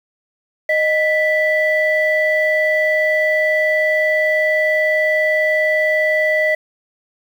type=tone pair together; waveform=sine; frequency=620.3 / 1975.5 Hz; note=D#5 / B6; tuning=-5 / 0 cents; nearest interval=octave + minor sixth; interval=2005 cents; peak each=-15 dBFS; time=0.69-6.55 s; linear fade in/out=5 ms; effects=tanh soft clip ceiling -7 dBFS + 7-bit